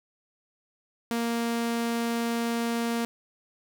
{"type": "tone", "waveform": "sawtooth", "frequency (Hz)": 233.1, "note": "A#3", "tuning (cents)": 0, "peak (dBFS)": -22, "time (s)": [1.11, 3.05], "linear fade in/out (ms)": 0, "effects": []}